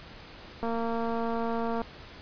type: click train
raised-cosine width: 1 ms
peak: -19 dBFS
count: 274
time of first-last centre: 0.63-1.817 s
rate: 230 Hz
effects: pink hiss -47 dBFS RMS until 2.21 s + resampled to 11025 Hz